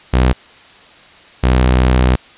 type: tone pair in turn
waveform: sawtooth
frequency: 63 / 63 Hz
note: B1 / B1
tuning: +35 / +35 cents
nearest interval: unison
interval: 0 cents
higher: neither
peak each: -5 dBFS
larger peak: neither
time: 0.13-0.33 / 1.43-2.16 s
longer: second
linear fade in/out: 10 ms
effects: white hiss -42 dBFS RMS until 2.37 s + resampled to 8000 Hz